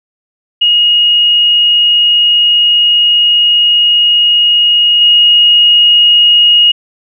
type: tone with level steps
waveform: sine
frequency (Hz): 2875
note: F7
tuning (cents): +50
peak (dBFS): -5 / -3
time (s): 0.61-6.72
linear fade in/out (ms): 10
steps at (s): 5.01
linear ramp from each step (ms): 5
effects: none